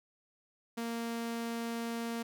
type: tone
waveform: sawtooth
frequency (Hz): 231.9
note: A#3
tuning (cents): -9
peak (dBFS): -31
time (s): 0.77-2.23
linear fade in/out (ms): 10
effects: none